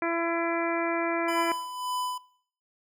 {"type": "harmonic tone", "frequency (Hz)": 336, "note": "E4", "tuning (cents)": 33, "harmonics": [1, 2, 3, 4, 5, 6, 7], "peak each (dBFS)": [-29, -32, -34, -35, -36, -37, -37], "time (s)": [0.02, 1.52], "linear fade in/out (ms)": 2}
{"type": "tone with tremolo", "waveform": "square", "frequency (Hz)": 1000, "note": "B5", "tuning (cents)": 21, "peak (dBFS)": -29, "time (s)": [1.28, 2.18], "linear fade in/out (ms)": 5, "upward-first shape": "sine", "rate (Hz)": 1.8, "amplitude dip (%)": 65}
{"effects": ["noise-tail reverb RT60 0.6 s tail -20 dB re dry"]}